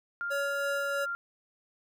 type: tone with pitch glide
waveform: sine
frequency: 1400 to 1391.1 Hz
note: F6 to F6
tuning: +4 to -7 cents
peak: -31 dBFS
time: 0.21-1.15 s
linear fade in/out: 0 ms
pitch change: -11 cents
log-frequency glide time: 0.72-1.01 s
type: tone with tremolo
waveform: square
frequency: 562 Hz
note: C#5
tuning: 24 cents sharp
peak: -31 dBFS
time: 0.3-1.06 s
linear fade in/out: 20 ms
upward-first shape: sine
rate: 3.1 Hz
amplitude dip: 30%
effects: none

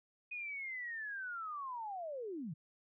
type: linear sweep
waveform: sine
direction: down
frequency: 2500 to 136.3 Hz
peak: -40 dBFS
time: 0.31-2.54 s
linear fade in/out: 10 ms
effects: none

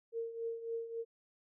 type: tone with tremolo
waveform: sine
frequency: 459.2 Hz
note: A#4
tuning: 26 cents flat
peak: -34 dBFS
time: 0.12-1.05 s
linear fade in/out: 50 ms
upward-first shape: triangle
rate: 3.6 Hz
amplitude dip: 75%
effects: none

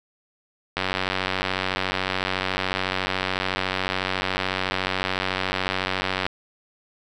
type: click train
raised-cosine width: 0.3 ms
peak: -7 dBFS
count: 517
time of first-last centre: 0.77-6.265 s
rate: 93.9 Hz
effects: none

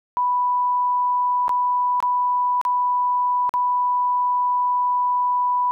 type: tone with dropouts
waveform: sine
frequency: 987.8 Hz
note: B5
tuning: in tune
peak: -17 dBFS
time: 0.17-5.71 s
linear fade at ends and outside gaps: 0 ms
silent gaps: 1.481-1.493 / 2.003-2.026 / 2.614-2.651 / 3.493-3.539 s
effects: none

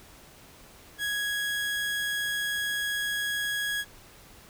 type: tone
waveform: 30% pulse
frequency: 1661.2 Hz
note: G#6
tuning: in tune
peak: -25 dBFS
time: 0.98-3.85 s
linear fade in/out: 50 ms
effects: pink hiss -52 dBFS RMS until 4.49 s

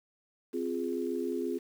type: chord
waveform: sine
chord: F minor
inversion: second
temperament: equal with one note detuned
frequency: 260.6 / 349.2 / 415.3 Hz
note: C4 / F4 / Ab4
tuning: -7 / 0 / 0 cents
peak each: -35 / -34 / -35 dBFS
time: 0.53-1.59 s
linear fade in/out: 20 ms
effects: 9-bit

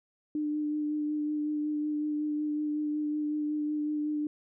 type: tone with vibrato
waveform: sine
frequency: 300 Hz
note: D4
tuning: 37 cents sharp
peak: -28 dBFS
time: 0.35-4.27 s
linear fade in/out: 2 ms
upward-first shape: sine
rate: 5.4 Hz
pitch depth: 15 cents each way
effects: none

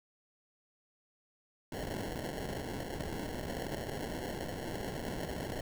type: noise with sample-and-hold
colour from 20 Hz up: violet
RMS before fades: -39 dBFS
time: 1.72-5.61 s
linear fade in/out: 2 ms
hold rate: 1225 Hz
effects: none

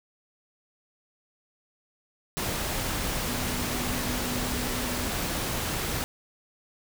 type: tone in noise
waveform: sine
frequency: 246.8 Hz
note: B3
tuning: 1 cent flat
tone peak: -35 dBFS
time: 3.28-5.07 s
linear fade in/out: 0 ms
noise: pink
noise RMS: -30 dBFS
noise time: 2.37-6.04 s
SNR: -8 dB
effects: none

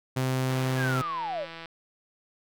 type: tone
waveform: sawtooth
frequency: 130 Hz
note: C3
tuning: 11 cents flat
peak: -21 dBFS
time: 0.16-1.02 s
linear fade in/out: 10 ms
type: click train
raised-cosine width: 0.3 ms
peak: -25 dBFS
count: 192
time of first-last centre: 0.5-1.658 s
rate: 165 Hz
type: linear sweep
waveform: sine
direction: down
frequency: 1708 to 501 Hz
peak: -29 dBFS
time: 0.76-1.47 s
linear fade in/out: 50 ms
effects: none

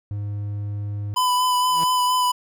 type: tone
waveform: triangle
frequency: 102.6 Hz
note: G#2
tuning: 21 cents flat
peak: -23 dBFS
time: 0.11-1.14 s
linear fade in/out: 0 ms
type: tone with vibrato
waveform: square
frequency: 1000 Hz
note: B5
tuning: 21 cents sharp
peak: -18 dBFS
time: 1.16-2.32 s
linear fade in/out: 10 ms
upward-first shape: sine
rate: 4.3 Hz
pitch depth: 16 cents each way
type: tone with exponential growth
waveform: sawtooth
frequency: 164.5 Hz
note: E3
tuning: 3 cents flat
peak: -24 dBFS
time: 1.63-1.84 s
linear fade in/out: 2 ms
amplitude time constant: 44 ms
effects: none

